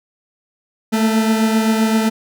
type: beating tone pair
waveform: 40% pulse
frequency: 220 / 227.7 Hz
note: A3 / A#3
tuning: 0 / -40 cents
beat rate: 7.7 Hz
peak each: -13 / -21 dBFS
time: 0.92-2.1 s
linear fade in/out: 20 ms
effects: none